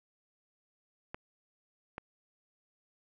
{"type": "clicks", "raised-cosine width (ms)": 0.5, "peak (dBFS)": -24, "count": 2, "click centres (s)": [1.145, 1.981], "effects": []}